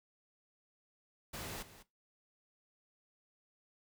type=noise with echo; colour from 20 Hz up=pink; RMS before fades=-44 dBFS; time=1.33-1.63 s; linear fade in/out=10 ms; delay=200 ms; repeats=1; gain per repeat=-14 dB; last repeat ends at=1.83 s; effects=noise-tail reverb RT60 0.2 s tail -17 dB re dry